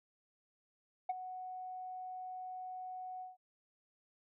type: tone with ADSR envelope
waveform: sine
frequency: 740 Hz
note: F#5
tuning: in tune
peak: -28 dBFS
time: 1.09-3.37 s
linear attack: 7 ms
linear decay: 26 ms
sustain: -14 dB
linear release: 160 ms
effects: tanh soft clip ceiling -30 dBFS